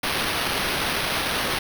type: noise with sample-and-hold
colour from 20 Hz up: blue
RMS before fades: -25 dBFS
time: 0.03-1.59 s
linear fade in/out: 5 ms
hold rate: 7350 Hz
effects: none